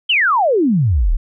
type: exponential sweep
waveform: sine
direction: down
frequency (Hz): 3201 to 30.62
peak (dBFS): -11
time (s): 0.09-1.17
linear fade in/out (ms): 10
effects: none